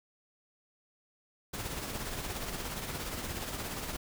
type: noise with tremolo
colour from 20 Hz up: pink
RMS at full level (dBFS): -36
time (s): 1.53-3.97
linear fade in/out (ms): 10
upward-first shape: triangle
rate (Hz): 17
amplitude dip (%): 50
effects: none